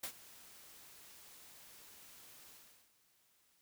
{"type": "noise with ADSR envelope", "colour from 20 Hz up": "white", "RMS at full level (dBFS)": -40, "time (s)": [0.03, 2.92], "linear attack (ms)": 7, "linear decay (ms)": 79, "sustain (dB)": -18, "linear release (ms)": 410, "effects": ["white hiss -73 dBFS RMS until 3.61 s"]}